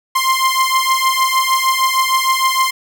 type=beating tone pair; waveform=sawtooth; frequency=1046.5 / 1053 Hz; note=C6 / C6; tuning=0 / +11 cents; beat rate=6.5 Hz; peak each=-12 dBFS; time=0.15-2.71 s; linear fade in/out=10 ms; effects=none